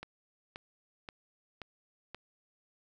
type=click train; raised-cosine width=0.3 ms; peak=-26 dBFS; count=5; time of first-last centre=0.03-2.146 s; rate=1.89 Hz; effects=none